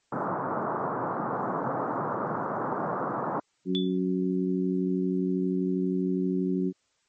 white band-pass noise, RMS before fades -30 dBFS, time 0.12-3.4 s, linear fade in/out 5 ms, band 120 to 1300 Hz, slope 48 dB/octave
harmonic tone, 92.5 Hz, F#2, in tune, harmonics 2 / 3 / 4, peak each -27 / -29 / -30 dBFS, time 3.65-6.73 s, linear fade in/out 50 ms
sine tone with exponential decay, 3466 Hz, A7, 27 cents flat, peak -26 dBFS, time 3.75-3.98 s, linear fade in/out 0 ms, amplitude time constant 49 ms
effects white hiss -71 dBFS RMS until 7.08 s + MP3 32 kbps

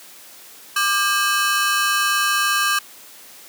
sawtooth ring-modulated tone, 1396.9 Hz, F6, in tune, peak -10 dBFS, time 0.76-2.79 s, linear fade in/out 5 ms, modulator 209 Hz, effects white hiss -43 dBFS RMS until 3.48 s + high-pass 200 Hz 12 dB/octave

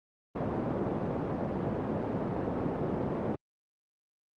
pink band-pass noise, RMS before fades -32 dBFS, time 0.35-3.36 s, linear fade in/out 10 ms, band 150 to 640 Hz, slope 12 dB/octave, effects Opus 32 kbps

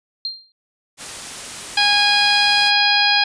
sine tone with exponential decay, 4186 Hz, C8, in tune, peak -19 dBFS, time 0.25-0.52 s, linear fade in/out 1 ms, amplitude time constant 57 ms
white noise, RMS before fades -31 dBFS, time 0.97-2.72 s, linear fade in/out 50 ms
harmonic tone, 822 Hz, G#5, 18 cents flat, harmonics 1 / 2 / 3 / 4 / 5 / 6, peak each -20 / -20 / -20 / -20 / -20 / -20 dBFS, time 1.77-3.24 s, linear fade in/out 5 ms
effects resampled to 22050 Hz

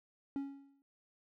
triangle tone with exponential decay, 277.2 Hz, C#4, in tune, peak -31 dBFS, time 0.36-0.82 s, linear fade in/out 1 ms, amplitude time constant 99 ms, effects none

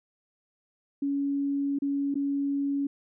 sine tone with dropouts, 280.5 Hz, C#4, 21 cents sharp, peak -25 dBFS, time 1.02-2.87 s, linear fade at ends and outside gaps 5 ms, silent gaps 1.788-1.82 / 2.143-2.154 s, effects none

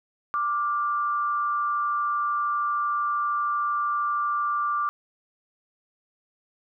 sine tone pair together, 1177.1 / 1410 Hz, D6 / F6, +4 / +16 cents, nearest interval minor third, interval 312 cents, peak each -23 / -33 dBFS, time 0.34-4.89 s, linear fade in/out 0 ms, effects none

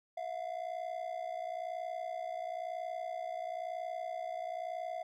triangle ring-modulated tone, 688 Hz, F5, 26 cents flat, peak -32 dBFS, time 0.17-5.03 s, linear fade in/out 5 ms, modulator 30.5 Hz, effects none

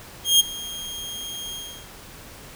sawtooth tone with ADSR envelope, 3234 Hz, G#7, 47 cents flat, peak -8 dBFS, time 0.24-1.88 s, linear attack 160 ms, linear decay 15 ms, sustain -20 dB, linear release 340 ms, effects pink hiss -43 dBFS RMS until 2.55 s

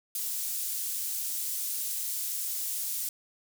pink high-pass noise, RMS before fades -33 dBFS, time 0.15-3.09 s, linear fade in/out 2 ms, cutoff 8700 Hz, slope 12 dB/octave, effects none

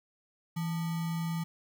sine tone with sample-and-hold, 165.2 Hz, E3, 4 cents sharp, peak -30 dBFS, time 0.56-1.44 s, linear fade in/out 10 ms, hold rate 1050 Hz, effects none

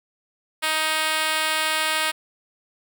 5% pulse tone with high-pass filter, 313.4 Hz, D#4, 13 cents sharp, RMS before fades -23 dBFS, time 0.62-2.12 s, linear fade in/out 20 ms, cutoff 700 Hz, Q 0.67, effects none

